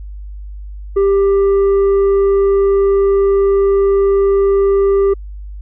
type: tone with tanh clipping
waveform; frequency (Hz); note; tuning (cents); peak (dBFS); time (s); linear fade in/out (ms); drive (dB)
triangle; 394.9; G4; +13; -10; 0.96-5.14; 10; 9
effects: added 50 Hz sine -26 dBFS peak until 5.61 s